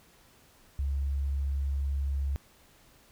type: tone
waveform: sine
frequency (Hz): 69.3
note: C#2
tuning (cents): 0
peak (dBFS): -27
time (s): 0.79-2.36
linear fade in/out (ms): 0
effects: pink hiss -60 dBFS RMS until 3.11 s